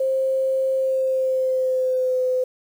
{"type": "tone with pitch glide", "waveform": "sine", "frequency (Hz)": [529, 509.5], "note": ["C5", "C5"], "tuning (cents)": [19, -46], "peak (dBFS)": -18, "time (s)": [0, 2.44], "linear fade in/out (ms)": 5, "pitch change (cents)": -65, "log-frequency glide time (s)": [0.75, 2.2], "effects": ["8-bit"]}